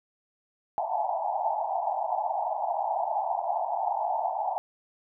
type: band-pass noise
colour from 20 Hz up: white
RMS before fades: -29 dBFS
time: 0.78-4.58 s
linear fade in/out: 0 ms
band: 650 to 910 Hz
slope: 96 dB/octave
effects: none

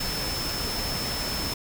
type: tone in noise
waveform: sine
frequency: 5274 Hz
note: E8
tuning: in tune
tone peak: -31 dBFS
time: 0-1.54 s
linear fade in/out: 5 ms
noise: pink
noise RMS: -31 dBFS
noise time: 0-1.54 s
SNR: -3 dB
effects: none

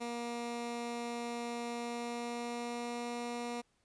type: tone with pitch glide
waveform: 15% pulse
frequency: 237.1 to 239.3 Hz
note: A#3 to A#3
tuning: +30 to +46 cents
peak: -31 dBFS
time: 0-3.62 s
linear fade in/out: 20 ms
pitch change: +16 cents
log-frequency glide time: 1.7-3.08 s
effects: pink hiss -75 dBFS RMS until 3.84 s + resampled to 22050 Hz

